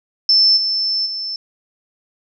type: tone with level steps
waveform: sine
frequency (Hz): 5300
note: E8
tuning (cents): +9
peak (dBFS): -9 / -16 / -22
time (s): 0.29-1.36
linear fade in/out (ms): 2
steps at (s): 0.56 / 1.05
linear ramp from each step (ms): 20
effects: none